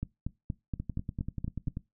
two click trains, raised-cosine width 5 ms, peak -22 / -20 dBFS, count 11 / 8, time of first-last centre 0.8-1.771 / 0.03-1.681 s, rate 10.3 / 4.24 Hz, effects noise-tail reverb RT60 0.2 s tail -20 dB re dry

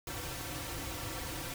pink noise with comb filter, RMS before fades -40 dBFS, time 0.07-1.54 s, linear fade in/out 2 ms, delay 4.8 ms, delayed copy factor -0.9, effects none

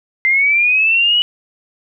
sine linear sweep, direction up, 2071 to 2957 Hz, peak -10 dBFS, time 0.25-1.22 s, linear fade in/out 0 ms, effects none

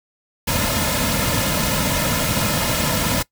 pink noise with comb filter, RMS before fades -20 dBFS, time 0.47-3.23 s, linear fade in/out 10 ms, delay 2.6 ms, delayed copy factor -0.7, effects noise-tail reverb RT60 0.1 s tail -21 dB re dry

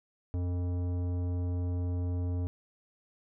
sine tone with tanh clipping, 88.8 Hz, F2, 29 cents sharp, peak -31 dBFS, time 0.34-2.47 s, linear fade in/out 0 ms, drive 14 dB, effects none

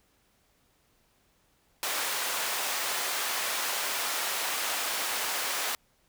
pink high-pass noise, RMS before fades -31 dBFS, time 1.83-5.75 s, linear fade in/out 0 ms, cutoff 800 Hz, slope 12 dB/octave, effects pink hiss -68 dBFS RMS until 6.08 s

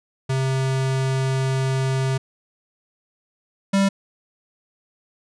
square tone pair in turn, 132.7 / 196.25 Hz, C3 / G3, +25 / +2 cents, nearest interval perfect fifth, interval 677 cents, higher second, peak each -20 / -16 dBFS, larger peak second, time 0.29-2.18 / 3.73-3.89 s, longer first, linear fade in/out 10 ms, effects resampled to 22050 Hz

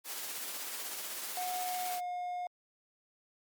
white noise with tremolo, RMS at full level -39 dBFS, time 0.04-2.01 s, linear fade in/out 50 ms, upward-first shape sine, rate 16 Hz, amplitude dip 30%
triangle tone with pitch glide, 728 to 715.9 Hz, F#5 to F5, -28 to +43 cents, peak -33 dBFS, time 1.37-2.47 s, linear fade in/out 2 ms, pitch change -29 cents, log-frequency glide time 1.87-2.01 s
effects high-pass 300 Hz 12 dB/octave + Opus 48 kbps

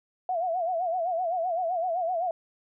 sine tone with vibrato, 698.5 Hz, F5, in tune, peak -25 dBFS, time 0.29-2.31 s, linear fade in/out 2 ms, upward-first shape sine, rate 7.8 Hz, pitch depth 120 cents each way, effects none

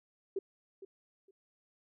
sine tone with echo, 388.3 Hz, G4, 16 cents flat, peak -31 dBFS, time 0.36-0.39 s, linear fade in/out 5 ms, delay 460 ms, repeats 2, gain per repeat -14 dB, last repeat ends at 1.31 s, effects none

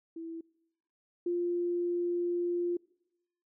sine tone pair in turn, 329.6 / 349.2 Hz, E4 / F4, 0 / 0 cents, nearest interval minor second, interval 100 cents, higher second, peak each -38 / -28 dBFS, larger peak second, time 0.16-0.41 / 1.26-2.77 s, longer second, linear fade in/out 5 ms, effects noise-tail reverb RT60 0.9 s tail -25 dB re dry

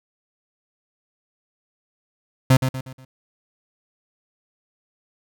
35% pulse tone with echo, 130.81 Hz, C3, in tune, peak -9 dBFS, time 2.5-2.57 s, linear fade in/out 5 ms, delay 120 ms, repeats 4, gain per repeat -8 dB, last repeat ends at 3.05 s, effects none

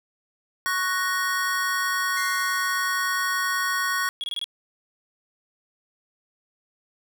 square chord, F# major, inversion second, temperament equal, 1108.7 / 1480 / 1864.7 Hz, C#6 / F#6 / A#6, 0 / 0 / 0 cents, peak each -28 dBFS, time 0.66-4.09 s, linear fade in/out 0 ms
sawtooth tone with exponential decay, 2093 Hz, C7, in tune, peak -29 dBFS, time 2.17-3.97 s, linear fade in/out 1 ms, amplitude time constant 390 ms
triangle tone bursts, 3328 Hz, G#7, 3 cents sharp, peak -25 dBFS, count 5, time 4.21-4.442 s, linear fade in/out 0 ms, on 28 ms, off 23 ms
effects none

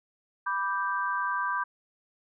sine chord, G major, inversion first, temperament equal, 987.8 / 1174.7 / 1568 Hz, B5 / D6 / G6, 0 / 0 / 0 cents, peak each -31 dBFS, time 0.46-1.64 s, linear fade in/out 10 ms, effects none

